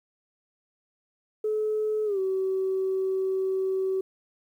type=tone with pitch glide; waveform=sine; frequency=429.4 to 380.3 Hz; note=A4 to F#4; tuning=-42 to +48 cents; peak=-23 dBFS; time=1.44-4.01 s; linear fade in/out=5 ms; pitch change=-210 cents; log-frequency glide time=2.05-2.19 s; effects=tanh soft clip ceiling -19 dBFS + 10-bit